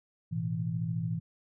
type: chord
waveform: sine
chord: A suspended second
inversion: none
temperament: equal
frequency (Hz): 110 / 123.47 / 164.81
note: A2 / B2 / E3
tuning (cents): 0 / 0 / 0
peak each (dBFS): -35 / -36 / -32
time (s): 0.31-1.2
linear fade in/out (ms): 20
effects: none